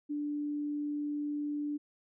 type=tone; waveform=sine; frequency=293.7 Hz; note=D4; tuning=in tune; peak=-32 dBFS; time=0.09-1.78 s; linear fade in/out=20 ms; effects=none